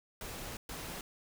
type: noise bursts at uneven times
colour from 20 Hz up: pink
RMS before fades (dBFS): -43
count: 2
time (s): 0.21-0.57 / 0.69-1.01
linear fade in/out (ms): 2
effects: none